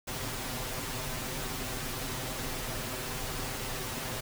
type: noise with comb filter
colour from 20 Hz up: pink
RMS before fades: -36 dBFS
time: 0.07-4.21 s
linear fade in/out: 10 ms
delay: 7.8 ms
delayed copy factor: +0.75
effects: none